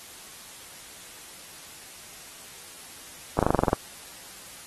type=slowing click train; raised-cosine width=1 ms; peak=-7 dBFS; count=9; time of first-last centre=3.39-3.731 s; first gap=37 ms; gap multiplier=1.04; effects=white hiss -45 dBFS RMS until 4.66 s + AAC 32 kbps